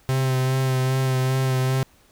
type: tone with vibrato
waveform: 45% pulse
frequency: 130.81 Hz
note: C3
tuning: in tune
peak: -19 dBFS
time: 0.09-1.83 s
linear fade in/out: 0 ms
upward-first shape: sine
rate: 2.5 Hz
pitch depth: 20 cents each way
effects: pink hiss -57 dBFS RMS until 2.11 s